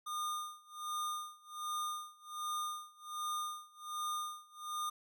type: tone with tremolo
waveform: square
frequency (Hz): 1216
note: D#6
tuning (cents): -40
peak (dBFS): -36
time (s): 0.06-4.9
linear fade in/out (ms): 10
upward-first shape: sine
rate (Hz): 1.3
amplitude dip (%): 95
effects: none